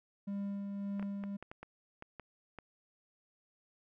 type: tone with tremolo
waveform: triangle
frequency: 200 Hz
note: G3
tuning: 35 cents sharp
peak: -33 dBFS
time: 0.27-1.37 s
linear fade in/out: 10 ms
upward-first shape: sine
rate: 1.8 Hz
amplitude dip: 30%
type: clicks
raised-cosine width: 0.5 ms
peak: -31 dBFS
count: 9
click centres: 0.996 / 1.027 / 1.238 / 1.426 / 1.515 / 1.63 / 2.024 / 2.197 / 2.587 s
effects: none